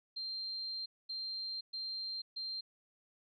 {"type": "tone bursts at uneven times", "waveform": "sine", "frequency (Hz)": 4167, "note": "C8", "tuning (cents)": -8, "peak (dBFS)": -38, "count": 4, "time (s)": [[0.16, 0.86], [1.09, 1.61], [1.73, 2.22], [2.36, 2.61]], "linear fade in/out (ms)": 10, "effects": []}